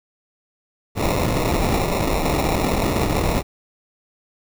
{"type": "noise with sample-and-hold", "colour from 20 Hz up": "pink", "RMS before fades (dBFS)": -20, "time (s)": [0.95, 3.43], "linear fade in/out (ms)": 50, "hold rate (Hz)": 1575, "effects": []}